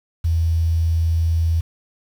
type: tone with quantisation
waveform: sine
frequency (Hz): 82.41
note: E2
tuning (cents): 0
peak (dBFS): -15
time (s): 0.24-1.61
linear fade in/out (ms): 10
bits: 7
effects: none